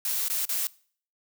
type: noise with dropouts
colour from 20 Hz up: blue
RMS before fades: -28 dBFS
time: 0.05-0.67 s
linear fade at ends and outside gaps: 2 ms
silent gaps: 0.283-0.299 / 0.453-0.491 s
effects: noise-tail reverb RT60 0.5 s tail -22 dB re dry